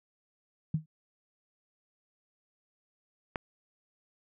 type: tone with exponential decay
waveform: sine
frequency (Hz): 156.7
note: D#3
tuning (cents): +13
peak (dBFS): -22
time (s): 0.74-0.86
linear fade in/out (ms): 5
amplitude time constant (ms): 24
type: click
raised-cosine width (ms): 0.5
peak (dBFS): -17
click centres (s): 3.358
effects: none